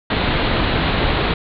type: low-pass noise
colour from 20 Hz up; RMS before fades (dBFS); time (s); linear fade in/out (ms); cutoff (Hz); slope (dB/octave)
pink; -18; 0.1-1.34; 5; 4200; 96
effects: none